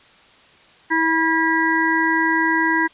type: harmonic tone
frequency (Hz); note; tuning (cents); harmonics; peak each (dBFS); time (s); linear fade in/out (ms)
324.4; E4; -28; 1 / 3 / 5 / 6; -21 / -21 / -21 / -21; 0.9-2.88; 20
effects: white hiss -50 dBFS RMS until 2.93 s + resampled to 8000 Hz